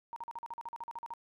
sine tone bursts, 932.3 Hz, A#5, in tune, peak -38 dBFS, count 14, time 0.13-1.137 s, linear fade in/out 0 ms, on 32 ms, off 43 ms, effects none

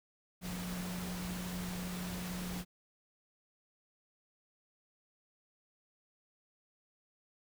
sine tone in noise, 180 Hz, F#3, 47 cents flat, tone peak -39 dBFS, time 0.41-2.65 s, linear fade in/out 50 ms, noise pink, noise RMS -44 dBFS, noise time 0.41-2.65 s, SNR +2 dB, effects none

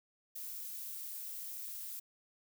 violet noise, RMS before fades -44 dBFS, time 0.35-2 s, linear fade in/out 10 ms, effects none

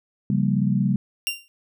sine chord, G half-diminished seventh, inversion second, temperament equal with one note detuned, 136.84 / 174.61 / 196 / 233.1 Hz, Db3 / F3 / G3 / Bb3, -22 / 0 / 0 / 0 cents, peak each -23 / -27 / -21 / -27 dBFS, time 0.3-0.96 s, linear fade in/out 2 ms
sawtooth tone with exponential decay, 2778 Hz, F7, 10 cents flat, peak -16 dBFS, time 1.27-1.48 s, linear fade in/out 0 ms, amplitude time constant 44 ms
effects none

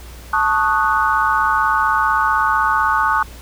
sine chord, D# half-diminished seventh, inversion second, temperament equal, 880 / 1108.7 / 1244.5 / 1480 Hz, A5 / C#6 / D#6 / F#6, 0 / 0 / 0 / 0 cents, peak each -19 dBFS, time 0.33-3.23 s, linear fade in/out 5 ms, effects added 60 Hz sine -35 dBFS peak until 3.41 s + pink hiss -41 dBFS RMS until 3.41 s

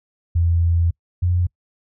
sine tone pair in turn, 84.6 / 88.7 Hz, E2 / F2, +45 / +27 cents, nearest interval minor second, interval 82 cents, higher second, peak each -14 / -15 dBFS, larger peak first, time 0.35-0.91 / 1.22-1.47 s, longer first, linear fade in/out 10 ms, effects noise-tail reverb RT60 0.1 s tail -26 dB re dry

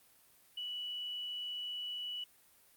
sine tone, 2952 Hz, F#7, 5 cents flat, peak -38 dBFS, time 0.57-2.24 s, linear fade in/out 5 ms, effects white hiss -65 dBFS RMS until 2.76 s + Opus 32 kbps

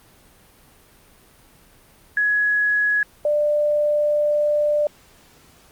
sine tone pair in turn, 1679 / 593.6 Hz, G#6 / D5, +18 / +18 cents, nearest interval octave + tritone, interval 1800 cents, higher first, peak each -16 dBFS, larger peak neither, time 2.17-3.03 / 3.25-4.87 s, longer second, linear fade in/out 2 ms, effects pink hiss -52 dBFS RMS until 5.71 s + Opus 32 kbps

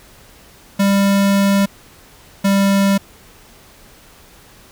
square tone pair in turn, 198.2 / 197.31 Hz, G3 / G3, +19 / +12 cents, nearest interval unison, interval 7 cents, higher first, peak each -12 dBFS, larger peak neither, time 0.79-1.66 / 2.44-2.98 s, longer first, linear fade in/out 10 ms, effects pink hiss -45 dBFS RMS until 4.71 s

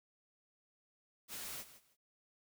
white noise with echo, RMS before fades -45 dBFS, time 1.28-1.65 s, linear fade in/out 50 ms, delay 160 ms, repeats 2, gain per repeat -14 dB, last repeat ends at 1.97 s, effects none

